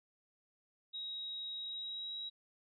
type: tone with pitch glide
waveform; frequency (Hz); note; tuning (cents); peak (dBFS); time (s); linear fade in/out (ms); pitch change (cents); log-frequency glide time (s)
sine; 3807 to 3851; A#7 to B7; +36 to -44; -40; 0.93-2.3; 20; +20; 1.55-2.15
effects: none